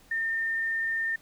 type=tone; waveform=sine; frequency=1812 Hz; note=A#6; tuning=50 cents flat; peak=-26 dBFS; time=0.11-1.16 s; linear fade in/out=5 ms; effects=pink hiss -58 dBFS RMS until 1.21 s